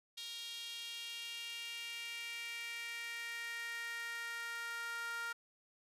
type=tone with high-pass filter sweep; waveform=sawtooth; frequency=466.2 Hz; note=A#4; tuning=in tune; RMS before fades=-44 dBFS; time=0.17-5.33 s; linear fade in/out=10 ms; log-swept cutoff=3500 to 1400 Hz; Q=3.7; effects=resampled to 32000 Hz